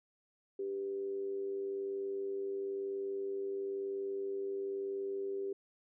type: tone with amplitude modulation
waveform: sine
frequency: 393.4 Hz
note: G4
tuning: 6 cents sharp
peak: -33 dBFS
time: 0.59-5.53 s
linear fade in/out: 5 ms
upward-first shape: sine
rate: 101 Hz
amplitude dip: 45%
effects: none